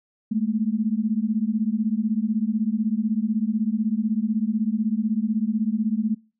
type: beating tone pair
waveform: sine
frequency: 209.8 / 225.8 Hz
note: G#3 / A3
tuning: +18 / +45 cents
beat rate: 16 Hz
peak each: -23 dBFS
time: 0.31-6.15 s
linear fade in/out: 10 ms
effects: noise-tail reverb RT60 0.4 s tail -26 dB re dry